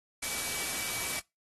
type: tone in noise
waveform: sine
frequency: 2294 Hz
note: D7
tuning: 41 cents flat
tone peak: -42 dBFS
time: 0.22-1.2 s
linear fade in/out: 10 ms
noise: white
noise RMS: -34 dBFS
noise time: 0.22-1.2 s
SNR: -11 dB
effects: noise-tail reverb RT60 0.2 s tail -22 dB re dry + AAC 32 kbps